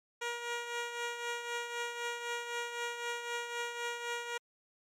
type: tone with tremolo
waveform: 10% pulse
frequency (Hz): 475.4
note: A#4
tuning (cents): +34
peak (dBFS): -25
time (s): 0.21-4.38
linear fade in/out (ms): 10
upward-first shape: triangle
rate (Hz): 3.9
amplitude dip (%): 60
effects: low-pass 8000 Hz 12 dB/octave + MP3 96 kbps